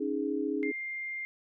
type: chord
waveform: sine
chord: C# suspended second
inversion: none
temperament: just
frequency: 277.2 / 311.8 / 415.8 Hz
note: C#4 / D#4 / G#4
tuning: 0 / +4 / +2 cents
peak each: -33 dBFS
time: 0-0.72 s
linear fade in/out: 10 ms
type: tone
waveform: sine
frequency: 2107 Hz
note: C7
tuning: 12 cents sharp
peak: -34 dBFS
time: 0.63-1.25 s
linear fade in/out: 0 ms
effects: none

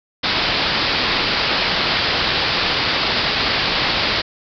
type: low-pass noise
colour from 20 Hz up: white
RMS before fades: -19 dBFS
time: 0.23-4.22 s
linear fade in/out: 10 ms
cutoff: 5000 Hz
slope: 96 dB/octave
effects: none

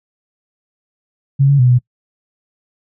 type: tone with pitch steps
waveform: sine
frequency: 137.7 / 140.9 / 125 / 123.8 Hz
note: C#3 / C#3 / B2 / B2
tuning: -11 / +29 / +21 / +5 cents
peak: -7 dBFS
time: 1.39-1.79 s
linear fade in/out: 20 ms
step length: 100 ms
effects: noise-tail reverb RT60 0.1 s tail -24 dB re dry

